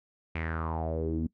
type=tone with low-pass filter sweep; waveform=sawtooth; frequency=80.9 Hz; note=E2; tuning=32 cents flat; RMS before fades=-32 dBFS; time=0.35-1.27 s; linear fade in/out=5 ms; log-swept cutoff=2400 to 240 Hz; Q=5.8; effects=noise-tail reverb RT60 0.1 s tail -21 dB re dry